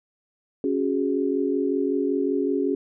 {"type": "chord", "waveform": "sine", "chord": "C# suspended fourth", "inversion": "none", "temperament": "equal", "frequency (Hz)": [277.2, 370, 415.3], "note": ["C#4", "F#4", "G#4"], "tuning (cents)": [0, 0, 0], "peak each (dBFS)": [-24, -26, -26], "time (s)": [0.64, 2.75], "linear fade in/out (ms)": 2, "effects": []}